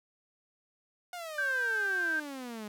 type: exponential sweep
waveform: sawtooth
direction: down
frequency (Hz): 725 to 205.4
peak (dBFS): -35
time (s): 1.13-2.68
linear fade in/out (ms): 2
type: tone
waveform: sine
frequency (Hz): 1568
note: G6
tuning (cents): 0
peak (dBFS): -28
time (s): 1.38-2.2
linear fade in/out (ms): 5
effects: none